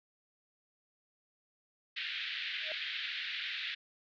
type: band-pass noise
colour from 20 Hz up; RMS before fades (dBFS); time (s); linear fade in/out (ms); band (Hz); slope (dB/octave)
white; -39; 1.96-3.75; 10; 1600 to 3900; 48
type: tone with exponential growth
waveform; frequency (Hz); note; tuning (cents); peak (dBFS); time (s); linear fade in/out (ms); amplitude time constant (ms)
sine; 622.3; D#5; 0; -37; 2.59-2.72; 1; 27
effects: none